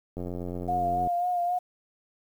click train, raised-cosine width 2 ms, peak -22 dBFS, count 81, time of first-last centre 0.17-1.073 s, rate 88.6 Hz
sine tone with vibrato, 709 Hz, F5, 26 cents sharp, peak -24 dBFS, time 0.68-1.59 s, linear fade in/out 10 ms, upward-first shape sine, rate 3.7 Hz, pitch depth 33 cents each way
effects 9-bit

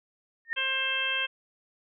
sine tone with exponential growth, 1832 Hz, A#6, 31 cents flat, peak -23 dBFS, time 0.45-0.53 s, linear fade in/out 0 ms, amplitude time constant 16 ms
harmonic tone, 530 Hz, C5, 22 cents sharp, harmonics 1 / 2 / 3 / 4 / 5 / 6, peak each -42 / -39 / -32 / -37 / -30 / -31 dBFS, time 0.56-1.27 s, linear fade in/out 20 ms
effects none

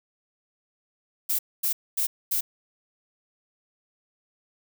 violet noise bursts, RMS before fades -25 dBFS, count 4, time 1.29-2.41 s, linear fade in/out 10 ms, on 100 ms, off 240 ms, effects none

